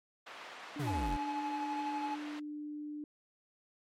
pink band-pass noise, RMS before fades -49 dBFS, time 0.26-2.4 s, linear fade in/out 10 ms, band 710 to 2800 Hz, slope 12 dB/octave
sine tone with pitch glide, 293.7 to 297.8 Hz, D4 to D4, 0 to +24 cents, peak -39 dBFS, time 0.76-3.04 s, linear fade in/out 2 ms, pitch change +24 cents, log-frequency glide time 1.13-1.45 s
square exponential sweep, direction down, 155.56 to 36.71 Hz, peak -35 dBFS, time 0.79-1.17 s, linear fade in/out 10 ms
triangle tone with tremolo, 852 Hz, G#5, 44 cents sharp, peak -32 dBFS, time 0.86-2.16 s, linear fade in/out 20 ms, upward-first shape sine, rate 12 Hz, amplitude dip 40%
effects MP3 64 kbps

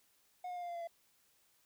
triangle tone with pitch steps, 724 / 715.7 / 707.5 / 699.3 / 691.3 / 683.4 / 675.5 Hz, F#5 / F5 / F5 / F5 / F5 / F5 / E5, -38 / +42 / +22 / +2 / -18 / -38 / +42 cents, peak -38 dBFS, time 0.44-0.874 s, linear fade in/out 5 ms, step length 62 ms, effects white hiss -72 dBFS RMS until 1.65 s

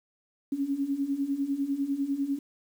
sine beating tone pair, 271.8 / 281.8 Hz, C#4 / C#4, -34 / +29 cents, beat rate 10 Hz, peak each -32 / -28 dBFS, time 0.52-2.39 s, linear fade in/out 5 ms, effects 9-bit

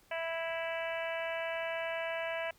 harmonic tone, 329.6 Hz, E4, in tune, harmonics 2 / 3 / 4 / 5 / 6 / 7 / 8 / 9, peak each -36 / -44 / -50 / -42 / -45 / -44 / -45 / -48 dBFS, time 0.11-2.51 s, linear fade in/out 5 ms, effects pink hiss -65 dBFS RMS until 2.58 s

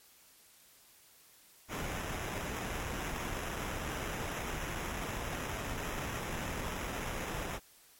pink noise with sample-and-hold, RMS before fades -38 dBFS, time 1.68-7.6 s, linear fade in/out 50 ms, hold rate 4410 Hz, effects white hiss -61 dBFS RMS until 7.99 s + MP3 64 kbps

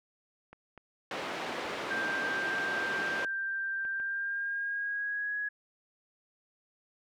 clicks, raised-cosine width 0.5 ms, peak -34 dBFS, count 6, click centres 0.53 / 0.777 / 1.655 / 3.149 / 3.851 / 4 s
pink band-pass noise, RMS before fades -37 dBFS, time 1.11-3.25 s, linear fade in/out 2 ms, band 340 to 2900 Hz, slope 12 dB/octave
sine tone with pitch glide, 1578 to 1671.8 Hz, G6 to G#6, +11 to +11 cents, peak -31 dBFS, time 1.9-5.49 s, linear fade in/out 10 ms, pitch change +100 cents, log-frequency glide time 3.92-5.37 s
effects none

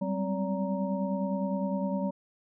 sine tone cluster, 192.4 / 202.2 / 262.7 / 573 / 933 Hz, G3 / G#3 / C4 / D5 / A#5, -32 / -46 / +7 / -43 / +1 cents, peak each -30 / -37 / -36 / -34 / -39 dBFS, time 0.01-2.11 s, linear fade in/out 10 ms, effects none

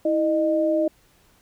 sine tone pair together, 324.9 / 613.3 Hz, E4 / D#5, -25 / -25 cents, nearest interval major seventh, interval 1100 cents, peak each -22 / -20 dBFS, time 0.05-0.88 s, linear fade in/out 5 ms, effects pink hiss -59 dBFS RMS until 1.41 s

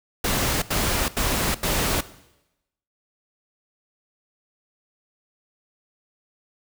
pink noise bursts, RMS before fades -23 dBFS, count 4, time 0.24-2.009 s, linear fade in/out 5 ms, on 380 ms, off 83 ms, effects noise-tail reverb RT60 0.9 s tail -17 dB re dry

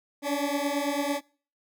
20% pulse beating tone pair, 281.3 / 290.3 Hz, C#4 / D4, +26 / -20 cents, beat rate 9 Hz, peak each -24 dBFS, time 0.22-1.21 s, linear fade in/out 50 ms, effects noise-tail reverb RT60 0.4 s tail -22 dB re dry

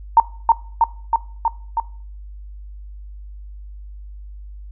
sine tone with echo, 916 Hz, A#5, 31 cents flat, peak -5 dBFS, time 0.17-0.2 s, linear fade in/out 2 ms, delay 320 ms, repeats 5, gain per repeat -2 dB, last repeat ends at 1.8 s, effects noise-tail reverb RT60 0.5 s tail -21 dB re dry + added 50 Hz sine -33 dBFS peak until 4.71 s

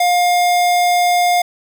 square tone, 709 Hz, F5, 26 cents sharp, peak -12 dBFS, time 0-1.42 s, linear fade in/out 5 ms, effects none

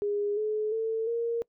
sine tone with pitch steps, 410.5 / 428.2 / 446.6 / 465.9 Hz, G#4 / A4 / A4 / A#4, -20 / -47 / +26 / -1 cents, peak -26 dBFS, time 0.02-1.42 s, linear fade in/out 0 ms, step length 350 ms, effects noise-tail reverb RT60 0.1 s tail -24 dB re dry

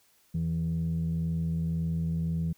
sine tone pair together, 82.91 / 164.81 Hz, E2 / E3, +11 / 0 cents, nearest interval octave, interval 1189 cents, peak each -32 / -26 dBFS, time 0.34-2.53 s, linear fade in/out 10 ms, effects tanh soft clip ceiling -23 dBFS + white hiss -65 dBFS RMS until 2.57 s

